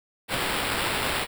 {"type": "noise with sample-and-hold", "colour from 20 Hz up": "blue", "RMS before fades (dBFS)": -27, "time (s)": [0.28, 1.27], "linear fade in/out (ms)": 50, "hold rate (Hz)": 6300, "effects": []}